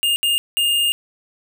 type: tone bursts at uneven times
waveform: square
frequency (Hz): 2825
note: F7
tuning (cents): +19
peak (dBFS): -16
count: 3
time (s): 0.03-0.16 / 0.23-0.38 / 0.57-0.92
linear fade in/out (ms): 0
effects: none